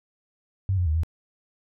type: tone with pitch steps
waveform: sine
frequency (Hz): 96.2 / 89.1 / 77.3 / 81.5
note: G2 / F2 / D#2 / E2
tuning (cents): -32 / +35 / -11 / -19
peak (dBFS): -20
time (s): 0.69-1.034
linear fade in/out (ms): 0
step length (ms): 86
effects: none